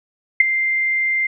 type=tone with ADSR envelope; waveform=sine; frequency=2093 Hz; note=C7; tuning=in tune; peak=-4 dBFS; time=0.4-1.27 s; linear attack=5 ms; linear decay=14 ms; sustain=-12 dB; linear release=7 ms; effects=none